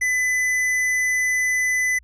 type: tone with hard clipping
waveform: triangle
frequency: 2005 Hz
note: B6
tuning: 26 cents sharp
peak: -20 dBFS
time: 0.01-1.99 s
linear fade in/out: 10 ms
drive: 13 dB
effects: added 60 Hz sine -49 dBFS peak until 2.03 s